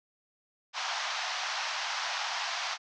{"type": "band-pass noise", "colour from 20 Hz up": "pink", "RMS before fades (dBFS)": -34, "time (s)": [0.73, 2.78], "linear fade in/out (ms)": 50, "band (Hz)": [710, 6100], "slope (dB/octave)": 48, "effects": []}